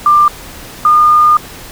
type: tone pair in turn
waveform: sine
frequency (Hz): 1190 / 1215.7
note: D6 / D#6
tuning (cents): +22 / -41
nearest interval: unison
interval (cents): 37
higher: second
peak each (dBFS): -4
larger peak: neither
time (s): 0.06-0.28 / 0.85-1.37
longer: second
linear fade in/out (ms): 2
effects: pink hiss -31 dBFS RMS until 1.71 s